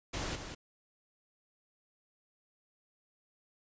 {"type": "noise with echo", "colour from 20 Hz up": "pink", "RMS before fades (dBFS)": -37, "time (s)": [0.13, 0.36], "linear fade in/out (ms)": 10, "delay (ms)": 190, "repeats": 1, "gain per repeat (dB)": -7, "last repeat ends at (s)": 0.55, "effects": ["resampled to 16000 Hz"]}